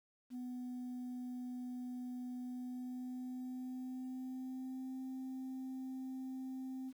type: tone with pitch glide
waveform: sine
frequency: 248.7 to 260.9 Hz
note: B3 to C4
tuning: +12 to -5 cents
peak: -39 dBFS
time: 0.3-6.93 s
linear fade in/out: 50 ms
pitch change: +83 cents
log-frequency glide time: 2.4-5 s
effects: tanh soft clip ceiling -40 dBFS + 11-bit